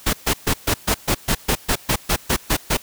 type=noise bursts; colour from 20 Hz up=pink; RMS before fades=-18 dBFS; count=14; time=0.06-2.772 s; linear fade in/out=10 ms; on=73 ms; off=130 ms; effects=white hiss -44 dBFS RMS until 2.82 s